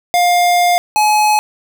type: tone pair in turn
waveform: square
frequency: 706 / 848.1 Hz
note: F5 / G#5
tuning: +19 / +36 cents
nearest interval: minor third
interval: 317 cents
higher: second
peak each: -10 dBFS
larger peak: neither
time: 0.14-0.78 / 0.96-1.39 s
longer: first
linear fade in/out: 0 ms
effects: none